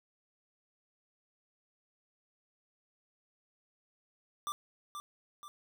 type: tone with echo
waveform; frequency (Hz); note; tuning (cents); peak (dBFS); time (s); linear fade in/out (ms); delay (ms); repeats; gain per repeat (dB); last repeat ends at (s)
square; 1181; D6; +9; -35; 4.47-4.52; 0; 480; 2; -6; 5.48
effects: none